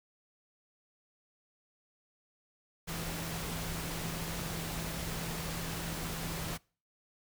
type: tone in noise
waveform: sine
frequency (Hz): 164.81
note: E3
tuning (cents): 0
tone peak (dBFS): -41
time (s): 2.87-6.58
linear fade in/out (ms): 20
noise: pink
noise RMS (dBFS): -39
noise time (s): 2.87-6.58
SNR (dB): -5
effects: noise-tail reverb RT60 0.4 s tail -25 dB re dry